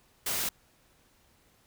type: noise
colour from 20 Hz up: white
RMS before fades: -31 dBFS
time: 0.26-0.49 s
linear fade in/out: 5 ms
effects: pink hiss -65 dBFS RMS until 1.66 s